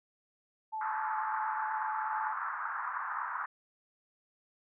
sine tone with vibrato, 870 Hz, A5, 20 cents flat, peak -34 dBFS, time 0.72-2.34 s, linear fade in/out 20 ms, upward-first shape square, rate 8.2 Hz, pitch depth 12 cents each way
pink band-pass noise, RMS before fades -37 dBFS, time 0.81-3.46 s, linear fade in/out 2 ms, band 930 to 1600 Hz, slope 48 dB/octave
effects none

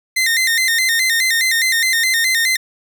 sawtooth tone with vibrato, 1945 Hz, B6, 27 cents flat, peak -10 dBFS, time 0.16-2.57 s, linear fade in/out 10 ms, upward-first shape square, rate 4.8 Hz, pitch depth 100 cents each way, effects none

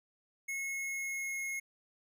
square tone with pitch glide, 2178 to 2163 Hz, C#7 to C#7, -31 to -43 cents, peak -36 dBFS, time 0.48-1.6 s, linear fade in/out 10 ms, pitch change -12 cents, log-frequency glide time 0.61-1.39 s, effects none

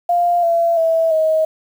sine tone with pitch steps, 698.5 / 675.9 / 654 / 632.8 Hz, F5 / E5 / E5 / D#5, 0 / +43 / -14 / +29 cents, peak -12 dBFS, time 0.09-1.45 s, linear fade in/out 5 ms, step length 340 ms, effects 7-bit

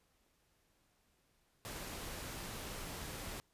pink noise, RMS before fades -45 dBFS, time 1.65-3.4 s, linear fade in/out 0 ms, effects pink hiss -75 dBFS RMS until 3.53 s + resampled to 32000 Hz

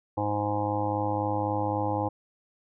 harmonic tone, 103.83 Hz, G#2, in tune, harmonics 1 / 2 / 3 / 5 / 6 / 7 / 8 / 9 / 10, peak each -32 / -42 / -32 / -32 / -41 / -39 / -30 / -38 / -40 dBFS, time 0.17-2.09 s, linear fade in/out 10 ms, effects none

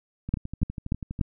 two click trains, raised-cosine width 5 ms, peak -21 / -10 dBFS, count 12 / 4, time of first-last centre 0.29-1.192 / 0.34-1.212 s, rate 12.2 / 3.44 Hz, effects none

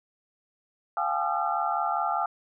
sine tone cluster, 698 / 783 / 848 / 1210 / 1354 Hz, F5 / G5 / G#5 / D#6 / E6, -1 / -2 / +36 / -49 / +46 cents, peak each -31 dBFS, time 0.97-2.26 s, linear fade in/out 2 ms, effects none

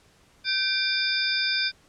sine tone cluster, 1545 / 2371 / 3587 / 4695 / 5030 Hz, G6 / D7 / A7 / D8 / D#8, -26 / +16 / +33 / -1 / +18 cents, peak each -29 dBFS, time 0.44-1.72 s, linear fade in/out 50 ms, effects pink hiss -59 dBFS RMS until 1.88 s + low-pass 9000 Hz 12 dB/octave

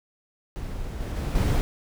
brown noise with level steps, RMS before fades -33 / -30 / -27 / -21 dBFS, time 0.56-1.61 s, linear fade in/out 0 ms, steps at 1 / 1.16 / 1.35 s, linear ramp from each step 5 ms, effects none

